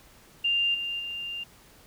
sine tone with level steps, 2794 Hz, F7, in tune, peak -22 / -29 / -32 dBFS, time 0.44-1.44 s, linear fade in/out 10 ms, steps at 0.74 / 0.99 s, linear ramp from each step 10 ms, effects pink hiss -55 dBFS RMS until 1.86 s

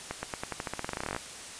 accelerating click train, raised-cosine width 0.5 ms, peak -17 dBFS, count 21, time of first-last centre 0.11-1.164 s, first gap 120 ms, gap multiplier 0.9, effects white hiss -43 dBFS RMS until 1.59 s + resampled to 22050 Hz

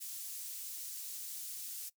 pink high-pass noise, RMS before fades -44 dBFS, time 0-1.9 s, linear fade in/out 20 ms, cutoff 7600 Hz, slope 12 dB/octave, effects noise-tail reverb RT60 0.1 s tail -18 dB re dry

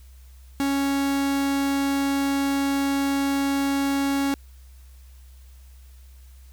45% pulse tone, 277.2 Hz, C#4, in tune, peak -21 dBFS, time 0.6-4.34 s, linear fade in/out 0 ms, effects added 64 Hz sine -44 dBFS peak until 6.52 s + white hiss -59 dBFS RMS until 6.52 s

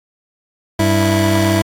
25% pulse tone pair together, 97.54 / 328.1 Hz, G2 / E4, -8 / -8 cents, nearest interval octave + major sixth, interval 2100 cents, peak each -11 dBFS, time 0.79-1.62 s, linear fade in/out 5 ms, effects AAC 64 kbps

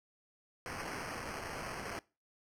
violet noise with sample-and-hold, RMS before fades -42 dBFS, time 0.66-1.99 s, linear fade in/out 0 ms, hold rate 3675 Hz, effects noise-tail reverb RT60 0.3 s tail -22 dB re dry + low-pass 11000 Hz 12 dB/octave

